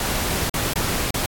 pink noise with dropouts, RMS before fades -23 dBFS, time 0-1.26 s, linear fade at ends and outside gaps 2 ms, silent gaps 0.496-0.54 / 0.735-0.757 / 1.107-1.142 s, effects AAC 64 kbps

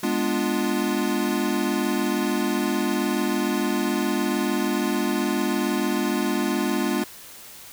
square chord, G# diminished seventh, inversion none, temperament equal, 207.7 / 246.9 / 293.7 / 349.2 Hz, G#3 / B3 / D4 / F4, 0 / 0 / 0 / 0 cents, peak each -28 dBFS, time 0.03-7.04 s, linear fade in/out 5 ms, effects white hiss -43 dBFS RMS until 7.72 s

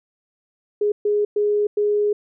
sine tone bursts at uneven times, 415.3 Hz, G#4, in tune, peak -16 dBFS, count 4, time 0.81-0.92 / 1.05-1.25 / 1.36-1.67 / 1.77-2.13 s, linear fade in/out 5 ms, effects none

